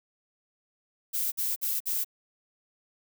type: noise bursts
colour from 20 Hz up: violet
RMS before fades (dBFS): -29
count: 4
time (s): 1.13-2.046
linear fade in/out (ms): 20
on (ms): 190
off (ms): 52
effects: none